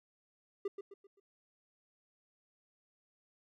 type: tone with echo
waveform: triangle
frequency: 397.8 Hz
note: G4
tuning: 25 cents sharp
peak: -31 dBFS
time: 0.65-0.68 s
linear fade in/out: 5 ms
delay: 130 ms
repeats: 4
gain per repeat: -8 dB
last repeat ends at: 1.2 s
effects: none